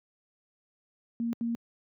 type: tone bursts at uneven times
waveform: sine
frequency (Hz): 233.1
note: A#3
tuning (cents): 0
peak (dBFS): -27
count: 2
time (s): 1.2-1.33 / 1.41-1.55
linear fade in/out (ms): 0
effects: high-pass 150 Hz 12 dB/octave